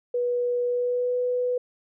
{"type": "tone with pitch glide", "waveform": "sine", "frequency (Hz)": [487.6, 495.3], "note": ["B4", "B4"], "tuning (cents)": [-22, 5], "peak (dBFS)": -22, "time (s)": [0.14, 1.58], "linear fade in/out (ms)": 5, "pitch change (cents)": 27, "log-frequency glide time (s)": [0.64, 1.16], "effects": []}